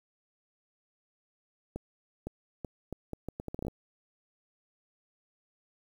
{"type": "accelerating click train", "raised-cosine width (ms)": 2, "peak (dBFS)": -23, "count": 14, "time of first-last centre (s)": [1.76, 3.682], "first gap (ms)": 510, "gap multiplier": 0.74, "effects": ["9-bit"]}